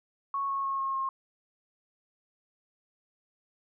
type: tone with pitch steps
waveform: sine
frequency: 1105 / 1096.7 / 1088.5 / 1080.4 / 1072.3 Hz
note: C#6 / C#6 / C#6 / C#6 / C6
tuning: -6 / -19 / -32 / -45 / +42 cents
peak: -28 dBFS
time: 0.34-1.09 s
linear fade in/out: 2 ms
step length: 150 ms
effects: none